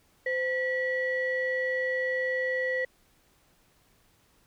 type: tone pair together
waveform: sine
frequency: 514 / 1940.6 Hz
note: C5 / B6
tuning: -31 / -31 cents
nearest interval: octave + major seventh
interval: 2300 cents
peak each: -28 dBFS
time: 0.26-2.85 s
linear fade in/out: 5 ms
effects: tanh soft clip ceiling -20 dBFS + pink hiss -65 dBFS RMS until 4.46 s